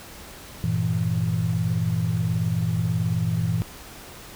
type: chord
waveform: sine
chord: E diminished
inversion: first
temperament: equal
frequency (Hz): 98 / 116.54 / 164.81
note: G2 / Bb2 / E3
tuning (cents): 0 / 0 / 0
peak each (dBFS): -27 / -24 / -24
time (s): 0.64-3.62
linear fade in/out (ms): 0
effects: tanh soft clip ceiling -11 dBFS + pink hiss -42 dBFS RMS until 4.35 s